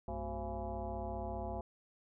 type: tone with frequency modulation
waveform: sine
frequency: 370 Hz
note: F#4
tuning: in tune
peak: -37 dBFS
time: 0.08-1.61 s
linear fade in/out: 2 ms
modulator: 155 Hz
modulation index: 3.1
effects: none